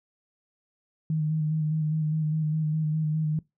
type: tone with vibrato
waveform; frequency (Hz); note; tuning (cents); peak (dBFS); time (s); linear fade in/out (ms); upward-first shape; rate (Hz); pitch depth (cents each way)
sine; 155.2; D#3; -4; -23; 1.1-3.39; 2; square; 4.9; 23
effects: noise-tail reverb RT60 0.2 s tail -22 dB re dry